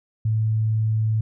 sine tone, 109.7 Hz, A2, 5 cents flat, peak -18 dBFS, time 0.25-1.21 s, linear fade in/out 5 ms, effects none

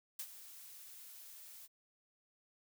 blue noise with ADSR envelope, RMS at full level -41 dBFS, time 0.19-1.68 s, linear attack 5 ms, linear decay 64 ms, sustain -13 dB, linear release 34 ms, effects none

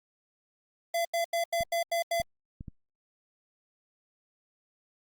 square tone bursts, 678 Hz, E5, 49 cents sharp, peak -27 dBFS, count 7, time 0.94-2.22 s, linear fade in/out 5 ms, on 110 ms, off 85 ms
clicks, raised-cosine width 5 ms, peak -28 dBFS, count 4, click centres 1.608 / 2.2 / 2.609 / 2.682 s
effects Opus 32 kbps

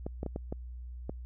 clicks, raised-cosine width 2 ms, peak -22 dBFS, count 6, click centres 0.065 / 0.231 / 0.263 / 0.361 / 0.525 / 1.095 s, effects added 61 Hz sine -40 dBFS peak until 1.25 s

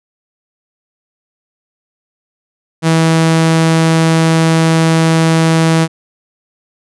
sawtooth tone, 162.5 Hz, E3, 24 cents flat, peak -4 dBFS, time 2.82-5.88 s, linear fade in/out 50 ms, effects resampled to 24000 Hz

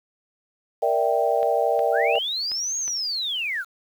sine chord, E half-diminished seventh, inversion second, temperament equal, 466.2 / 587.3 / 659.3 / 784 Hz, Bb4 / D5 / E5 / G5, 0 / 0 / 0 / 0 cents, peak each -24 dBFS, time 0.82-2.19 s, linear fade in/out 10 ms
click train, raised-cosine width 0.3 ms, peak -23 dBFS, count 5, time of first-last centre 1.43-2.879 s, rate 2.76 Hz
sine linear two-way sweep, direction up then down, 1301 to 6645 to 1301 Hz, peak -24 dBFS, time 1.92-3.65 s, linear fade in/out 50 ms, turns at 2.77 s
effects 8-bit

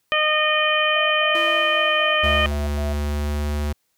harmonic tone, 613 Hz, D#5, 26 cents flat, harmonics 1 / 2 / 3 / 4 / 5, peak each -23 / -23 / -23 / -23 / -23 dBFS, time 0.12-2.46 s, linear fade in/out 0 ms
sine tone bursts, 659.3 Hz, E5, in tune, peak -30 dBFS, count 8, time 0.95-2.93 s, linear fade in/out 5 ms, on 160 ms, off 100 ms
sawtooth tone with exponential decay, 335.3 Hz, E4, 30 cents sharp, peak -25 dBFS, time 1.35-3.29 s, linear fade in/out 0 ms, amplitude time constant 420 ms
square tone with pitch glide, 72.9 to 73.83 Hz, D2 to D2, -12 to +10 cents, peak -22 dBFS, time 2.23-3.73 s, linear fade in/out 10 ms, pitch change +22 cents, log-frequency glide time 2.67-3.55 s
effects white hiss -70 dBFS RMS until 3.97 s

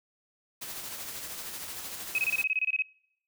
white noise with tremolo, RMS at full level -38 dBFS, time 0.61-2.44 s, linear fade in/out 10 ms, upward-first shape sine, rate 13 Hz, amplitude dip 35%
sine tone bursts, 2546 Hz, D#7, 39 cents sharp, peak -24 dBFS, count 12, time 2.15-2.822 s, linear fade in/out 2 ms, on 34 ms, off 24 ms
effects noise-tail reverb RT60 0.7 s tail -24 dB re dry

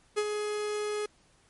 45% pulse tone with ADSR envelope, 419.7 Hz, G#4, 18 cents sharp, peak -24 dBFS, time 0.16-1.06 s, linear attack 23 ms, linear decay 51 ms, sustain -6 dB, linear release 4 ms, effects pink hiss -64 dBFS RMS until 1.49 s + MP3 48 kbps

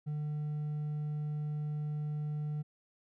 triangle tone with hard clipping, 150 Hz, D3, 37 cents sharp, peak -34 dBFS, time 0.06-2.63 s, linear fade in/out 20 ms, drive 5 dB, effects none

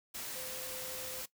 sine tone in noise, 515 Hz, C5, 28 cents flat, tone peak -48 dBFS, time 0.35-1.22 s, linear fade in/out 10 ms, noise white, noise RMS -42 dBFS, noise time 0.14-1.26 s, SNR -9 dB, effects noise-tail reverb RT60 0.1 s tail -18 dB re dry

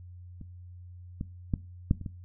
clicks, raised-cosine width 5 ms, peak -29 / -20 / -14 / -10 / -28 / -23 dBFS, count 6, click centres 0.413 / 1.211 / 1.538 / 1.911 / 2.013 / 2.062 s, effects noise-tail reverb RT60 0.3 s tail -19 dB re dry + added 89 Hz sine -44 dBFS peak until 2.24 s

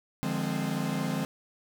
45% pulse chord, D half-diminished seventh, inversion none, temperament equal with one note detuned, 150.35 / 174.61 / 207.7 / 261.6 Hz, D3 / F3 / Ab3 / C4, +41 / 0 / 0 / 0 cents, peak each -34 dBFS, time 0.23-1.25 s, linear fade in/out 0 ms, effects 10-bit

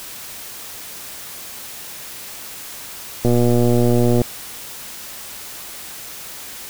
click train, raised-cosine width 2 ms, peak -4 dBFS, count 117, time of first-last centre 3.25-4.217 s, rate 120 Hz, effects white hiss -34 dBFS RMS until 6.69 s

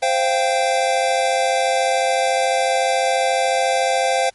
square chord, C suspended fourth, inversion none, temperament equal with one note detuned, 523.3 / 690 / 784 Hz, C5 / F5 / G5, 0 / -21 / 0 cents, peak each -21 dBFS, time 0.02-4.3 s, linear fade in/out 10 ms, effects pink hiss -56 dBFS RMS until 4.34 s + MP3 48 kbps

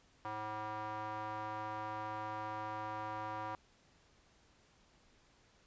square tone with band-pass filter, 107.5 Hz, A2, 40 cents flat, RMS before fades -42 dBFS, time 0.25-3.55 s, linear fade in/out 0 ms, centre 990 Hz, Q 2.8, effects pink hiss -68 dBFS RMS until 5.66 s + resampled to 16000 Hz

